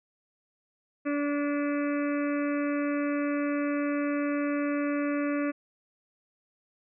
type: harmonic tone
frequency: 289.1 Hz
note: D4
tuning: 27 cents flat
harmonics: 1 / 2 / 4 / 5 / 6 / 7 / 8 / 9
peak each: -27 / -33 / -39 / -41 / -43 / -44 / -45 / -46 dBFS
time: 1.05-5.52 s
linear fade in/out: 20 ms
effects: none